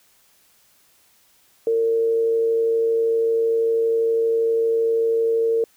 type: tone with amplitude modulation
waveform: sine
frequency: 456.3 Hz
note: A#4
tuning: 37 cents flat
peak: -15 dBFS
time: 1.67-5.64 s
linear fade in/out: 2 ms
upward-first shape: sine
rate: 112 Hz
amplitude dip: 30%
effects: white hiss -58 dBFS RMS until 5.76 s